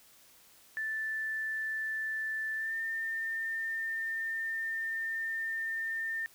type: tone with pitch glide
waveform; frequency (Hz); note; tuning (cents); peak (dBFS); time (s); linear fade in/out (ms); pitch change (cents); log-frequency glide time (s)
sine; 1760 to 1805.3; A6 to A6; 0 to +44; -32; 0.77-6.26; 0; +44; 2.56-2.77
effects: white hiss -60 dBFS RMS until 6.34 s